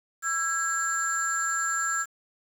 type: tone cluster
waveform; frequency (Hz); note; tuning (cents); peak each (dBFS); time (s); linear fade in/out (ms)
sine; 1338 / 1643 / 7290; E6 / G#6 / A#8; +25 / -19 / -40; -28; 0.22-2.06; 50
effects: tanh soft clip ceiling -20 dBFS + 8-bit